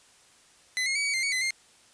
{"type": "tone with pitch steps", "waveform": "sawtooth", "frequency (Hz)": [2025, 2150, 2274, 2261, 2097, 2239, 2031, 2115], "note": ["B6", "C7", "C#7", "C#7", "C7", "C#7", "B6", "C7"], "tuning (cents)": [43, 47, 44, 34, 3, 17, 48, 18], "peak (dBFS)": -22, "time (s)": [0.77, 1.506], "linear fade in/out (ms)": 0, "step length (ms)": 92, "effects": ["white hiss -58 dBFS RMS until 1.93 s", "resampled to 22050 Hz"]}